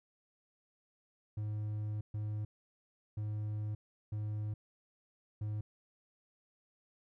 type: tone bursts at uneven times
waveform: triangle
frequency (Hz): 106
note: G#2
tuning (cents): +36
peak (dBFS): -33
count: 5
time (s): 1.37-2.01 / 2.14-2.45 / 3.17-3.75 / 4.12-4.54 / 5.41-5.61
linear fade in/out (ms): 5
effects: none